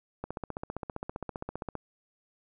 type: click train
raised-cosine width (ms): 1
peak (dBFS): -21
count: 24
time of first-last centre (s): 0.24-1.753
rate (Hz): 15.2
effects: none